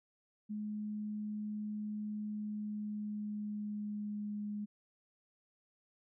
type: tone with pitch glide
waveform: sine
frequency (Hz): 210.9 to 207.9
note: G#3 to G#3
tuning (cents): +27 to +2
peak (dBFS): -37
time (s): 0.49-4.66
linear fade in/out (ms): 20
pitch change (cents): -25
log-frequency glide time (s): 2.29-4.39
effects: none